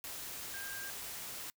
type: tone in noise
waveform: sine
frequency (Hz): 1599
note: G6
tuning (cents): +34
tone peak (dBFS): -44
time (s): 0.54-0.9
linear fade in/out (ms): 0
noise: white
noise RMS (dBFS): -44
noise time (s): 0.04-1.5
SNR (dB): -3
effects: noise-tail reverb RT60 0.1 s tail -26 dB re dry